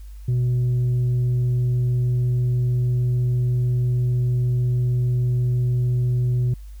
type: tone with tanh clipping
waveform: sine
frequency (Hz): 123.7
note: B2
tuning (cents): +3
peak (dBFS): -18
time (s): 0.28-6.54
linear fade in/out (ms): 5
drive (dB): 2
effects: added 50 Hz sine -35 dBFS peak until 6.8 s + white hiss -58 dBFS RMS until 6.8 s